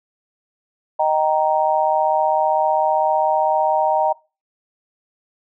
sine chord, Eb major, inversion none, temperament just, 622.3 / 777.8 / 933.4 Hz, Eb5 / G5 / Bb5, 0 / -14 / +2 cents, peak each -19 dBFS, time 0.99-4.13 s, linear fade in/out 10 ms, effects noise-tail reverb RT60 0.3 s tail -23 dB re dry

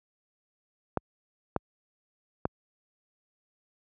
clicks, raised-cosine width 1 ms, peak -12 dBFS, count 3, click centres 0.973 / 1.563 / 2.454 s, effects high-pass 60 Hz 12 dB/octave

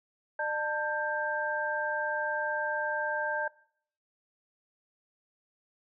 sine tone cluster, 601 / 894 / 1580 Hz, D5 / A5 / G6, +40 / +27 / +13 cents, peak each -34 / -34 / -32 dBFS, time 0.39-3.48 s, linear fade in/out 5 ms, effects noise-tail reverb RT60 0.6 s tail -21 dB re dry

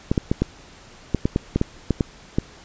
clicks, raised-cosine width 3 ms, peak -5 dBFS, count 12, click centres 0.115 / 0.178 / 0.315 / 0.42 / 1.147 / 1.255 / 1.361 / 1.56 / 1.614 / 1.907 / 2.008 / 2.385 s, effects pink hiss -46 dBFS RMS until 2.64 s + resampled to 16000 Hz

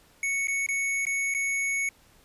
square tone with dropouts, 2217 Hz, C#7, in tune, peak -26 dBFS, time 0.23-1.89 s, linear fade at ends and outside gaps 2 ms, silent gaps 0.472-0.482 / 0.664-0.687 / 1.053-1.067 / 1.34-1.347 s, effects pink hiss -59 dBFS RMS until 2.24 s + resampled to 32000 Hz

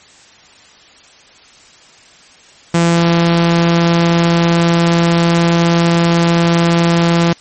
sawtooth tone, 169.3 Hz, E3, 46 cents sharp, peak -5 dBFS, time 2.74-7.33 s, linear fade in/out 5 ms, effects white hiss -43 dBFS RMS until 7.4 s + MP3 32 kbps

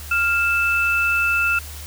sine tone pair together, 1396.9 / 2637 Hz, F6 / E7, 0 / 0 cents, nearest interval major seventh, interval 1100 cents, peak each -19 / -19 dBFS, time 0.11-1.59 s, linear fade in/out 5 ms, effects added 74 Hz sine -34 dBFS peak until 1.86 s + white hiss -38 dBFS RMS until 1.86 s

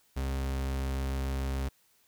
40% pulse tone, 66.9 Hz, C2, 39 cents sharp, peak -29 dBFS, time 0.16-1.69 s, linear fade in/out 10 ms, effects white hiss -67 dBFS RMS until 2.07 s

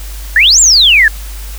sine exponential two-way sweep, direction up then down, 1661.2 to 7670 to 1661.2 Hz, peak -3 dBFS, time 0.36-1.08 s, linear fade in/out 2 ms, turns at 0.6 s, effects added 50 Hz sine -22 dBFS peak until 1.58 s + white hiss -32 dBFS RMS until 1.58 s

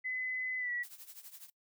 sine tone with pitch glide, 2021 to 1938.7 Hz, B6 to B6, +39 to -33 cents, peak -34 dBFS, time 0.04-0.84 s, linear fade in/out 20 ms, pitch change -72 cents, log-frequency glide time 0.58-0.72 s
blue noise with tremolo, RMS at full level -48 dBFS, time 0.83-1.5 s, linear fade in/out 5 ms, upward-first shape triangle, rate 12 Hz, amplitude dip 85%
effects noise-tail reverb RT60 0.1 s tail -22 dB re dry

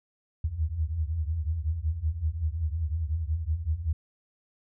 sine tone cluster, 73 / 77.9 / 83.4 Hz, D2 / D#2 / E2, -10 / +3 / +21 cents, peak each -33 / -32 / -29 dBFS, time 0.44-3.93 s, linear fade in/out 5 ms, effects none

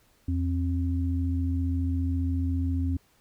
sine tone pair together, 83.8 / 266 Hz, E2 / C4, +29 / +29 cents, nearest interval octave + minor sixth, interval 2000 cents, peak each -25 / -30 dBFS, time 0.28-2.97 s, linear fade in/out 5 ms, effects pink hiss -64 dBFS RMS until 3.2 s

